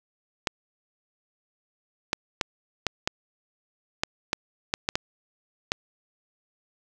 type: clicks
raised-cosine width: 0.2 ms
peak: -6 dBFS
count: 11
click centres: 0.472 / 2.131 / 2.412 / 2.867 / 3.075 / 4.035 / 4.331 / 4.739 / 4.889 / 4.955 / 5.719 s
effects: 8-bit